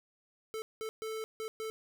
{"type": "tone bursts at uneven times", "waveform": "square", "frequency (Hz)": 440, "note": "A4", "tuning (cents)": 0, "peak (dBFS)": -37, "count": 5, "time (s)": [[0.54, 0.62], [0.81, 0.89], [1.02, 1.24], [1.4, 1.48], [1.6, 1.7]], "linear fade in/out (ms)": 0, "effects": []}